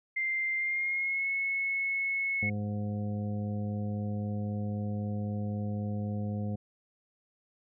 sine tone with pitch glide, 2093 to 2192 Hz, C7 to C#7, 0 to -20 cents, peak -28 dBFS, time 0.16-2.5 s, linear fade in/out 10 ms, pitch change +80 cents, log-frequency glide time 0.57-1.28 s
harmonic tone, 103.83 Hz, G#2, in tune, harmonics 1 / 2 / 3 / 4 / 5 / 7, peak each -33 / -34 / -50 / -49 / -44 / -49 dBFS, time 2.42-6.56 s, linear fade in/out 10 ms
effects none

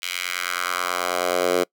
10% pulse tone with high-pass filter sweep, 89.3 Hz, F2, 39 cents sharp, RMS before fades -24 dBFS, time 0.02-1.64 s, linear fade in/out 10 ms, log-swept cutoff 2700 to 420 Hz, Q 1.8, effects noise-tail reverb RT60 0.1 s tail -25 dB re dry

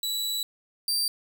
sawtooth tone pair in turn, 3935 / 4690 Hz, B7 / D8, -7 / -3 cents, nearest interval minor third, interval 304 cents, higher second, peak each -24 / -21 dBFS, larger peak second, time 0.03-0.43 / 0.88-1.08 s, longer first, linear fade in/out 2 ms, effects 10-bit

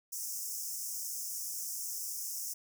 pink high-pass noise, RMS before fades -39 dBFS, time 0.12-2.54 s, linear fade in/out 10 ms, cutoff 5300 Hz, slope 96 dB/octave, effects none

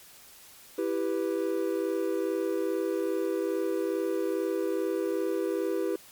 triangle chord, E minor, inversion none, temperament equal, 329.6 / 392 / 493.9 Hz, E4 / G4 / B4, 0 / 0 / 0 cents, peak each -29 / -28 / -30 dBFS, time 0.78-5.96 s, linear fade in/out 5 ms, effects white hiss -52 dBFS RMS until 6.11 s + MP3 96 kbps

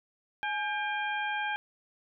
harmonic tone with a mistuned harmonic, 799 Hz, G5, 33 cents sharp, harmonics 1 / 2 / 3 / 4, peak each -33 / -33 / -38 / -42 dBFS, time 0.43-1.56 s, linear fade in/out 0 ms, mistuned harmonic 1, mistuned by +89 cents, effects none

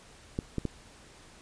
clicks, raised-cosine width 3 ms, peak -17 dBFS, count 3, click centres 0.389 / 0.583 / 0.653 s, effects pink hiss -54 dBFS RMS until 1.41 s + resampled to 22050 Hz

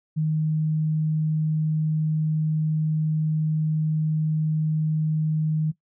sine tone, 155.7 Hz, D#3, 2 cents sharp, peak -20 dBFS, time 0.16-5.72 s, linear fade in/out 20 ms, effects noise-tail reverb RT60 0.1 s tail -18 dB re dry

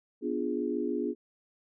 sine chord, B diminished seventh, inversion none, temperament equal, 246.9 / 293.7 / 349.2 / 415.3 Hz, B3 / D4 / F4 / Ab4, 0 / 0 / 0 / 0 cents, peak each -34 dBFS, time 0.21-1.15 s, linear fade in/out 50 ms, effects none

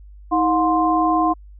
sine tone cluster, 318 / 719 / 1046 Hz, D#4 / F#5 / C6, +38 / -50 / -1 cents, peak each -19 dBFS, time 0.31-1.34 s, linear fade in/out 20 ms, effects added 50 Hz sine -39 dBFS peak until 1.59 s

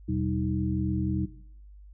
sine tone cluster, 82.2 / 125.4 / 192.1 / 313 Hz, E2 / B2 / G3 / D#4, -4 / +27 / -35 / +10 cents, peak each -31 dBFS, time 0.08-1.26 s, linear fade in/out 10 ms, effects noise-tail reverb RT60 0.7 s tail -18 dB re dry + added 50 Hz sine -46 dBFS peak until 1.93 s

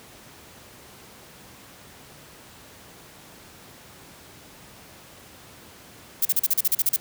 violet noise bursts, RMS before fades -20 dBFS, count 11, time 6.22-6.963 s, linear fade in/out 5 ms, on 33 ms, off 38 ms, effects pink hiss -47 dBFS RMS until 7 s + high-pass 80 Hz 12 dB/octave

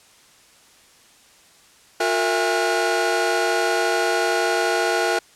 45% pulse tone cluster, 358.3 / 458.6 / 664 / 813 / 1447 Hz, F4 / A#4 / E5 / G#5 / F#6, +44 / -28 / +12 / -37 / -39 cents, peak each -25 dBFS, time 2-5.19 s, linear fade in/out 5 ms, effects white hiss -52 dBFS RMS until 5.35 s + low-pass 9000 Hz 12 dB/octave

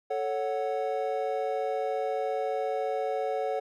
triangle chord, F# minor, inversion first, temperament equal, 440 / 554.4 / 740 Hz, A4 / C#5 / F#5, 0 / 0 / 0 cents, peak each -30 dBFS, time 0.1-3.6 s, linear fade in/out 10 ms, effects none

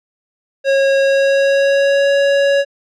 square tone with pitch glide, 546 to 559.1 Hz, C#5 to C#5, -26 to +15 cents, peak -11 dBFS, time 0.64-2.65 s, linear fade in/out 50 ms, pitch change +41 cents, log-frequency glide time 1.01-2.11 s, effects low-pass 4000 Hz 12 dB/octave

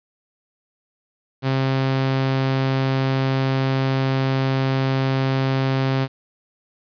sawtooth tone, 133.4 Hz, C3, 34 cents sharp, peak -14 dBFS, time 1.42-6.08 s, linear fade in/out 50 ms, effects resampled to 11025 Hz + 8-bit

